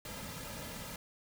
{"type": "noise with comb filter", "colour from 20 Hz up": "pink", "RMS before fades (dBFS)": -44, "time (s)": [0.05, 0.96], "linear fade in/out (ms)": 2, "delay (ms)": 2.7, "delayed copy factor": -0.6, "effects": []}